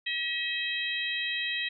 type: harmonic tone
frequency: 640 Hz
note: D#5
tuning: 49 cents sharp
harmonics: 3 / 4 / 5 / 6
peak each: -33 / -34 / -35 / -36 dBFS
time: 0.06-1.69 s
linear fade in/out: 10 ms
effects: none